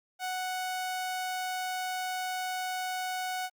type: tone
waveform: sawtooth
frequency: 740 Hz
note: F#5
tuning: in tune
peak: -28 dBFS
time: 0.19-3.5 s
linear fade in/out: 50 ms
effects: Opus 48 kbps

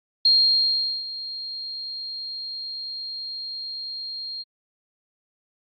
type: tone with ADSR envelope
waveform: sine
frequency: 4223 Hz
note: C8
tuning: 15 cents sharp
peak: -13 dBFS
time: 0.25-4.44 s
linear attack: 5 ms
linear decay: 780 ms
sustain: -17 dB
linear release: 29 ms
effects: AAC 48 kbps

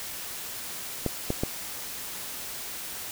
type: clicks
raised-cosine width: 2 ms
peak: -12 dBFS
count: 3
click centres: 1.063 / 1.304 / 1.435 s
effects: white hiss -37 dBFS RMS until 3.11 s

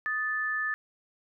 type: tone pair together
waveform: sine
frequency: 1244.5 / 1752.6 Hz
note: D#6 / A6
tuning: 0 / -7 cents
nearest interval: tritone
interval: 593 cents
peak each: -35 / -28 dBFS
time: 0.06-0.74 s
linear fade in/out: 0 ms
effects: none

